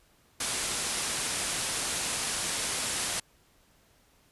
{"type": "low-pass noise", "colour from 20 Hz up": "white", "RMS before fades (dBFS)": -32, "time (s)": [0.4, 3.2], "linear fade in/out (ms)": 5, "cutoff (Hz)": 11000, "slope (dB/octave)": 96, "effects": ["pink hiss -64 dBFS RMS until 4.31 s", "resampled to 32000 Hz"]}